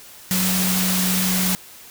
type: tone in noise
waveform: sine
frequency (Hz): 185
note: F#3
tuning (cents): 0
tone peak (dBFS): -21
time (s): 0.31-1.55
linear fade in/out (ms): 0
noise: white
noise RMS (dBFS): -22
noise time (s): 0.31-1.55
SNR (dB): -2
effects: white hiss -43 dBFS RMS until 1.9 s